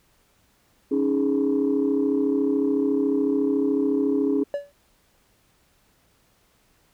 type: chord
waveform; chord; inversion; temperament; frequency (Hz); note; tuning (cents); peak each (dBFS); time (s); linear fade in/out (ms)
sine; C# suspended second; none; equal; 277.2 / 311.1 / 415.3; C#4 / D#4 / G#4; 0 / 0 / 0; -21 / -25 / -23; 0.91-4.44; 10
type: tone with exponential decay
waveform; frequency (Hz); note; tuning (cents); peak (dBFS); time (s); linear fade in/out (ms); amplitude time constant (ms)
triangle; 572; D5; -46; -18; 4.54-4.72; 1; 38
effects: tanh soft clip ceiling -13 dBFS + pink hiss -63 dBFS RMS until 6.93 s